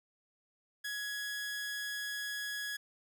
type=tone with amplitude modulation; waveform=sawtooth; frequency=1674 Hz; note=G#6; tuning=13 cents sharp; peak=-32 dBFS; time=0.84-2.77 s; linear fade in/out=10 ms; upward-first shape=sine; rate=247 Hz; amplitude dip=25%; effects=none